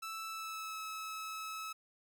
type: tone with pitch glide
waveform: sawtooth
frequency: 1318.5 to 1295.8 Hz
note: E6 to E6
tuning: 0 to -30 cents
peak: -37 dBFS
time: 0.02-1.73 s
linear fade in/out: 10 ms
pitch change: -30 cents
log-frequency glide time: 0.28-0.77 s
effects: none